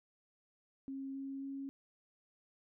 sine tone with pitch steps, 270.4 / 272.1 / 273.9 Hz, C#4 / C#4 / C#4, -43 / -32 / -21 cents, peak -40 dBFS, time 0.88-1.69 s, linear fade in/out 0 ms, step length 270 ms, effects none

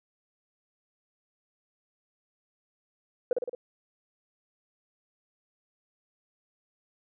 sine tone with echo, 493.9 Hz, B4, in tune, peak -19 dBFS, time 3.31-3.33 s, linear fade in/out 2 ms, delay 55 ms, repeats 4, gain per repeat -4 dB, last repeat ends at 3.55 s, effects tanh soft clip ceiling -18 dBFS

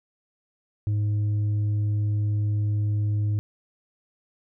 triangle tone with tanh clipping, 104.5 Hz, G#2, 11 cents sharp, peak -22 dBFS, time 0.87-3.39 s, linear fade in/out 0 ms, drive 8 dB, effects none

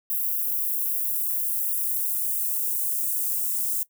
violet noise with high-pass filter sweep, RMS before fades -26 dBFS, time 0.1-3.83 s, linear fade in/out 0 ms, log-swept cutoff 12000 to 8000 Hz, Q 1.2, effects noise-tail reverb RT60 0.1 s tail -18 dB re dry

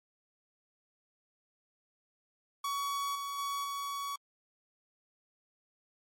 45% pulse tone with level steps, 1126 Hz, C#6, 27 cents sharp, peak -32 / -36 / -33 / -35 dBFS, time 2.64-4.16 s, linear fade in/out 5 ms, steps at 3.15 / 3.38 / 3.64 s, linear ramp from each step 5 ms, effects MP3 64 kbps

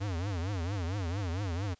square tone with vibrato, 92.6 Hz, F#2, 2 cents sharp, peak -32 dBFS, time 0-1.75 s, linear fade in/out 20 ms, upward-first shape triangle, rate 4.4 Hz, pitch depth 250 cents each way, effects white hiss -67 dBFS RMS until 1.79 s + resampled to 16000 Hz

